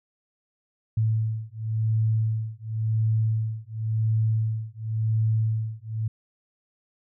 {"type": "beating tone pair", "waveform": "sine", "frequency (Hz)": [110, 110.93], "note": ["A2", "A2"], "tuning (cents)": [0, 15], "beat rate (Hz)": 0.93, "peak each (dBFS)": -25, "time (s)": [0.97, 6.08], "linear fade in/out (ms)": 5, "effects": []}